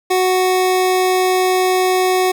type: tone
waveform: 25% pulse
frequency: 370 Hz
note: F#4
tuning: in tune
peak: -9 dBFS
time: 0.1-2.32 s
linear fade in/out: 10 ms
effects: none